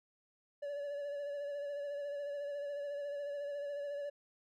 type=tone with vibrato; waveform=triangle; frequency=573 Hz; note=D5; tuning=43 cents flat; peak=-36 dBFS; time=0.62-4.1 s; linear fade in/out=10 ms; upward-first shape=sine; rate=14 Hz; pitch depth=30 cents each way; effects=none